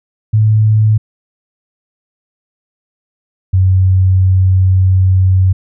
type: tone pair in turn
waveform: sine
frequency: 108.1 / 93.64 Hz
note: A2 / F#2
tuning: -30 / +21 cents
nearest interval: major second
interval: 249 cents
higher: first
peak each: -6 dBFS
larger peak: neither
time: 0.33-0.98 / 3.53-5.53 s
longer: second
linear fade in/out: 10 ms
effects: none